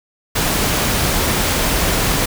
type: noise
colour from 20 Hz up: pink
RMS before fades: -17 dBFS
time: 0.35-2.26 s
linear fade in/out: 10 ms
effects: none